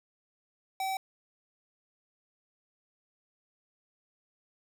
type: tone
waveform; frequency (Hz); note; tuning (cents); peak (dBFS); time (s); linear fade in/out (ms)
square; 767; G5; -38; -31; 0.8-0.97; 2
effects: none